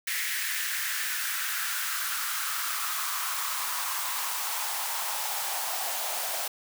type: noise with high-pass filter sweep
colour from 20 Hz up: white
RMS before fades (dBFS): -31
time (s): 0.07-6.48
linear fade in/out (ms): 5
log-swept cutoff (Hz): 1900 to 670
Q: 3.8
effects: none